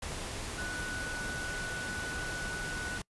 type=tone in noise; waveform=sine; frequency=1480 Hz; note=F#6; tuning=in tune; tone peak=-37 dBFS; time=0.58-2.98 s; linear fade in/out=5 ms; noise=pink; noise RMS=-39 dBFS; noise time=0.02-3.02 s; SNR=-1 dB; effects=noise-tail reverb RT60 0.1 s tail -25 dB re dry + resampled to 24000 Hz